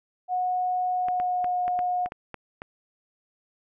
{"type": "tone with pitch glide", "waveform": "sine", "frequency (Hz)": [730, 721.2], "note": ["F#5", "F#5"], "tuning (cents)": [-24, -45], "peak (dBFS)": -23, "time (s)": [0.28, 2.09], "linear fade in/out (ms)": 50, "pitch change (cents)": -21, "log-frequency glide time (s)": [0.93, 1.58]}
{"type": "clicks", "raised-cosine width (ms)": 0.5, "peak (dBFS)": -21, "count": 9, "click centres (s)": [1.085, 1.2, 1.444, 1.68, 1.791, 2.06, 2.121, 2.343, 2.619]}
{"effects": []}